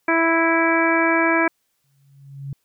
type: harmonic tone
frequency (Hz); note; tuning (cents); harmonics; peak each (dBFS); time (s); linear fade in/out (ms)
329.6; E4; 0; 1 / 2 / 3 / 4 / 5 / 6 / 7; -20 / -23 / -23 / -26 / -22 / -29 / -23; 0.08-1.48; 5
type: tone with exponential growth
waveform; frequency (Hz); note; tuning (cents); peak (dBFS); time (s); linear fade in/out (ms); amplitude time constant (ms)
sine; 138.59; C#3; 0; -25; 1.84-2.53; 2; 150
effects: white hiss -70 dBFS RMS until 2.64 s